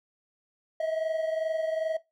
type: tone pair together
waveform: triangle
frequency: 636.8 / 659.3 Hz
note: D#5 / E5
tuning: +40 / 0 cents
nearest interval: minor second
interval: 60 cents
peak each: -26 / -30 dBFS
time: 0.8-1.97 s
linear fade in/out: 5 ms
effects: noise-tail reverb RT60 0.2 s tail -18 dB re dry